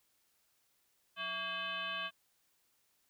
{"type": "tone with frequency modulation", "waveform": "sine", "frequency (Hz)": 2093, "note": "C7", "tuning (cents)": 0, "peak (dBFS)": -36, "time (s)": [1.16, 2.11], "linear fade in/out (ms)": 50, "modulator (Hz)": 478, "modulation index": 2.6, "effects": ["white hiss -75 dBFS RMS until 3.09 s"]}